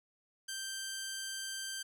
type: tone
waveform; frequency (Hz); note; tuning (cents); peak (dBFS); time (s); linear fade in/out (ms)
10% pulse; 1568; G6; 0; -30; 0.48-1.83; 10
effects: none